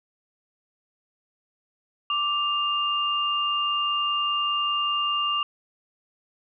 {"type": "tone pair together", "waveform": "sine", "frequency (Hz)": [1174.7, 2805], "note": ["D6", "F7"], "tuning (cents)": [0, 7], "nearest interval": "octave + minor third", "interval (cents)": 1507, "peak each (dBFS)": -25, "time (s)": [2.1, 5.43], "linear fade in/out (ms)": 2, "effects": []}